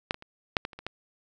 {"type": "clicks", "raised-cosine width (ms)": 0.3, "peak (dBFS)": [-9, -22, -29, -6, -16, -29, -25, -17], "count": 8, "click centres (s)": [0.109, 0.144, 0.224, 0.568, 0.651, 0.732, 0.79, 0.866], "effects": []}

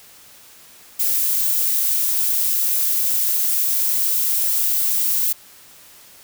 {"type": "noise", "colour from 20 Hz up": "violet", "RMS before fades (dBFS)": -19, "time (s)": [0.99, 5.33], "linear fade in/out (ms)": 10, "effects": ["white hiss -46 dBFS RMS until 6.23 s"]}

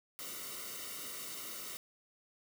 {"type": "noise with comb filter", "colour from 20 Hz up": "white", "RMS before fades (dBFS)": -44, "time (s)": [0.19, 1.77], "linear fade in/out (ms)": 0, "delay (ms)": 1.2, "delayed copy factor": -0.75, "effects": []}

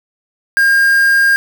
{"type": "tone with quantisation", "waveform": "triangle", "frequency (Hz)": 1611, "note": "G6", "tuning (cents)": 47, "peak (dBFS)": -6, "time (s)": [0.57, 1.36], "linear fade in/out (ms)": 0, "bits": 4, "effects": []}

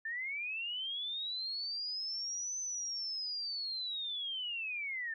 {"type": "linear two-way sweep", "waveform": "sine", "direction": "up then down", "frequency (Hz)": [1760, 6140, 1760], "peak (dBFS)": -36, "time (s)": [0.05, 5.14], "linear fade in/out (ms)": 5, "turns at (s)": 2.59, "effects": []}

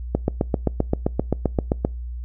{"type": "click train", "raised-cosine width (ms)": 2, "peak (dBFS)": -5, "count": 14, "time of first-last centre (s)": [0.15, 1.849], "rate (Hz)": 7.65, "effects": ["noise-tail reverb RT60 0.3 s tail -26 dB re dry", "added 60 Hz sine -28 dBFS peak until 2.24 s"]}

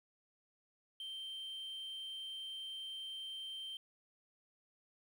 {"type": "tone", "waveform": "sine", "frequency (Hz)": 3135, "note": "G7", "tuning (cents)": -1, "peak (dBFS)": -40, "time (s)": [1, 3.77], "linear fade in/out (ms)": 2, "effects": ["tanh soft clip ceiling -42 dBFS", "11-bit"]}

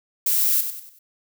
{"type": "noise with echo", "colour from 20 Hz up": "violet", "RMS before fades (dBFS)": -20, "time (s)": [0.26, 0.61], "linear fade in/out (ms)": 5, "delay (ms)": 95, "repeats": 4, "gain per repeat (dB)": -8, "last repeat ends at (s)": 0.99, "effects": []}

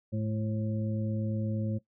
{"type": "harmonic tone with a mistuned harmonic", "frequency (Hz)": 108.2, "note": "A2", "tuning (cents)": -29, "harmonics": [1, 2, 3, 5], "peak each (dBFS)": [-31, -33, -42, -40], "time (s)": [0.12, 1.79], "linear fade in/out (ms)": 20, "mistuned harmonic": 3, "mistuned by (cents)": 48, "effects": ["noise-tail reverb RT60 0.1 s tail -17 dB re dry"]}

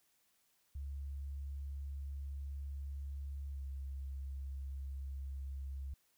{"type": "tone with pitch glide", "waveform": "sine", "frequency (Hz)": [69.7, 67.99], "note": ["C#2", "C#2"], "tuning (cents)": [10, -33], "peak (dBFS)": -40, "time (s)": [0.75, 5.94], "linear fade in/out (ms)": 5, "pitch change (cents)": -43, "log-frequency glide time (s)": [3.51, 3.62], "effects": ["white hiss -75 dBFS RMS until 6.17 s"]}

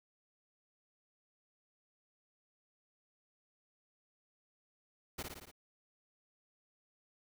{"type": "noise with echo", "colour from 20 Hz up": "pink", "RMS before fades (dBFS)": -41, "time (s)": [5.18, 5.23], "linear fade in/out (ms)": 10, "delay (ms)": 57, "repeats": 5, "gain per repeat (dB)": -3, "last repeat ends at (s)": 5.515, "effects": []}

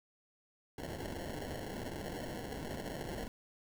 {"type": "noise with sample-and-hold", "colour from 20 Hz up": "white", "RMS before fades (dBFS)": -42, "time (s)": [0.78, 3.28], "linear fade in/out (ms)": 2, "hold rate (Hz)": 1225, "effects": []}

